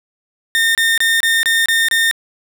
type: tone bursts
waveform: 30% pulse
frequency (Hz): 1822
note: A#6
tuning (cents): -40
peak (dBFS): -9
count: 7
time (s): 0.55-2.112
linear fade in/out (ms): 0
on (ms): 200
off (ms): 27
effects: none